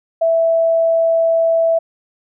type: tone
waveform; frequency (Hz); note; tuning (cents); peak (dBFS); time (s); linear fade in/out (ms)
sine; 659.3; E5; 0; -11; 0.21-1.79; 10
effects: none